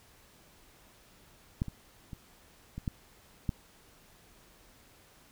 clicks, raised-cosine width 5 ms, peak -17 / -27 / -29 / -26 / -19 / -17 dBFS, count 6, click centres 1.619 / 1.683 / 2.132 / 2.78 / 2.878 / 3.492 s, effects pink hiss -60 dBFS RMS until 5.31 s

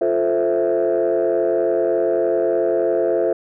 sine chord, F major seventh, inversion none, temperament equal, 349.2 / 440 / 523.3 / 659.3 Hz, F4 / A4 / C5 / E5, 0 / 0 / 0 / 0 cents, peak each -20 dBFS, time 0.01-3.33 s, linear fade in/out 5 ms, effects tanh soft clip ceiling -10 dBFS

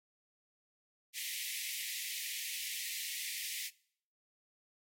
pink high-pass noise, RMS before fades -40 dBFS, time 1.13-3.71 s, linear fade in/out 50 ms, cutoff 1900 Hz, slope 96 dB/octave, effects noise-tail reverb RT60 0.6 s tail -22 dB re dry + MP3 64 kbps

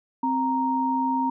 sine tone pair together, 261.6 / 932.3 Hz, C4 / A#5, 0 / 0 cents, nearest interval octave + minor seventh, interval 2200 cents, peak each -25 / -23 dBFS, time 0.23-1.3 s, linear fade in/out 5 ms, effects none

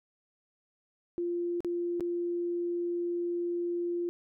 sine tone with dropouts, 347.2 Hz, F4, 10 cents flat, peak -29 dBFS, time 1.18-4.09 s, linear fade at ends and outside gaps 0 ms, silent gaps 1.605-1.647 / 1.998-2.007 s, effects none

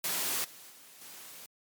white noise with level steps, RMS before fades -32 / -51 / -54 / -48 dBFS, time 0.04-1.46 s, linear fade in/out 2 ms, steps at 0.44 / 0.7 / 1.01 s, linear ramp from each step 5 ms, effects high-pass 150 Hz 12 dB/octave + MP3 96 kbps

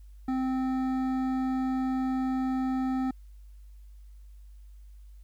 sine tone with hard clipping, 260.3 Hz, C4, 9 cents flat, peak -28 dBFS, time 0.28-3.11 s, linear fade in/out 5 ms, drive 11 dB, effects added 50 Hz sine -46 dBFS peak until 5.23 s + white hiss -72 dBFS RMS until 5.23 s

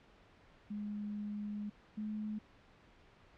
sine tone pair in turn, 207.7 / 213 Hz, G#3 / G#3, 0 / +44 cents, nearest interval unison, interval 44 cents, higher second, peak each -38 / -37 dBFS, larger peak second, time 0.7-1.7 / 1.97-2.39 s, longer first, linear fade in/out 10 ms, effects pink hiss -63 dBFS RMS until 3.37 s + low-pass 3000 Hz 12 dB/octave

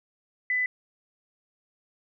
sine tone, 2000 Hz, B6, 21 cents sharp, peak -23 dBFS, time 0.5-0.66 s, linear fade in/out 2 ms, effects none

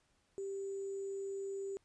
sine tone with sample-and-hold, 392 Hz, G4, in tune, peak -38 dBFS, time 0.38-1.77 s, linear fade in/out 0 ms, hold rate 7350 Hz, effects pink hiss -75 dBFS RMS until 1.84 s + resampled to 22050 Hz

